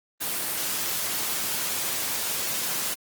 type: noise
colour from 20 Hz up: white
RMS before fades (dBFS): -28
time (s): 0.2-2.95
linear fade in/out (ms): 20
effects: high-pass 100 Hz 12 dB/octave + Opus 24 kbps